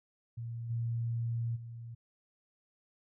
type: tone with level steps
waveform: sine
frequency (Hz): 116.54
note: A#2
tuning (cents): 0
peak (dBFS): -37 / -31 / -42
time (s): 0.37-1.95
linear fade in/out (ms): 10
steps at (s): 0.69 / 1.55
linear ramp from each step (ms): 20
effects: none